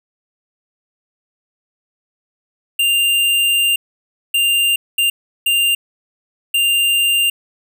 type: tone bursts at uneven times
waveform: square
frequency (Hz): 2792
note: F7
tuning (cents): -1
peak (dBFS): -13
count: 5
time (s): 2.79-3.76 / 4.34-4.76 / 4.98-5.1 / 5.46-5.75 / 6.54-7.3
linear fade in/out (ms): 5
effects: none